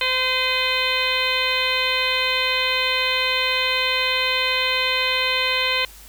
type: harmonic tone with a mistuned harmonic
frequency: 514 Hz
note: C5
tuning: 31 cents flat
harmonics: 1 / 2 / 3 / 4 / 5 / 6 / 7 / 8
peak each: -29 / -28 / -30 / -25 / -25 / -25 / -28 / -28 dBFS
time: 0.01-5.85 s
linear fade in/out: 2 ms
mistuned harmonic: 5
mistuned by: -37 cents
effects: added 50 Hz sine -45 dBFS peak until 6.08 s + white hiss -45 dBFS RMS until 6.08 s